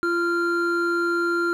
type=tone pair together; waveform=triangle; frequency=343.1 / 1387.5 Hz; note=F4 / F6; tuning=-31 / -12 cents; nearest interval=2 octaves; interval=2419 cents; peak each=-21 dBFS; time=0.03-1.53 s; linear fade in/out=0 ms; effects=none